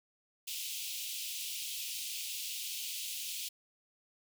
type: high-pass noise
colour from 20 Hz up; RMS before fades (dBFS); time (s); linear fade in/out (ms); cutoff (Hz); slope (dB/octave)
pink; -40; 0.47-3.49; 10; 2600; 48
effects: none